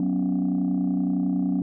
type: chord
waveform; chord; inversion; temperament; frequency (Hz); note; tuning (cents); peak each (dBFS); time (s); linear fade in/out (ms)
sine; F# suspended fourth; none; just; 185 / 246.7 / 277.5; F#3 / B3 / C#4; 0 / -2 / +2; -23 / -26 / -23; 0-1.62; 2
effects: tanh soft clip ceiling -17 dBFS